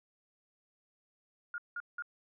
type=tone bursts; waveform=sine; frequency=1422 Hz; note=F6; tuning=31 cents sharp; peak=-36 dBFS; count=3; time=1.54-2.023 s; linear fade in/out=2 ms; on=41 ms; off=180 ms; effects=none